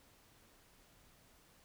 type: silence
effects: pink hiss -66 dBFS RMS until 1.64 s